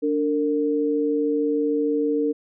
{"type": "tone pair together", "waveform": "sine", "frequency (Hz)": [292.1, 456.6], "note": ["D4", "A#4"], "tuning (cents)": [-9, -36], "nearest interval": "minor sixth", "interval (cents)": 773, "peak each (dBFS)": -22, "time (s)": [0.02, 2.33], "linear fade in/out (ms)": 20, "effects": []}